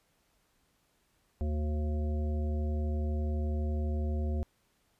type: harmonic tone with a mistuned harmonic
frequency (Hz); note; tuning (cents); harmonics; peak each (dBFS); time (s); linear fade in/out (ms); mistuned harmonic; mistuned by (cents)
76; D#2; -40; 1 / 3 / 5 / 7 / 9; -29 / -39 / -43 / -46 / -48; 1.41-4.43; 0; 5; -46
effects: pink hiss -72 dBFS RMS until 4.99 s + resampled to 32000 Hz